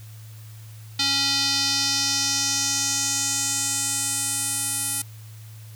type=tone with band-pass filter sweep; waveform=square; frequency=277.2 Hz; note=C#4; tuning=in tune; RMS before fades=-24 dBFS; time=0.99-5.02 s; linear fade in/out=5 ms; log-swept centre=4300 to 10000 Hz; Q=3; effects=added 109 Hz sine -39 dBFS peak until 5.75 s + white hiss -51 dBFS RMS until 5.75 s